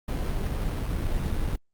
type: noise with sample-and-hold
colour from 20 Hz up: brown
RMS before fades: -27 dBFS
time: 0.08-1.56 s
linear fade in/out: 5 ms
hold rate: 3675 Hz
effects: Opus 32 kbps